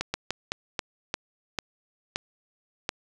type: slowing click train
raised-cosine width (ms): 0.2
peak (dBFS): -10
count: 9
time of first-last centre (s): 0.01-2.891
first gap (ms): 130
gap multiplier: 1.28
effects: none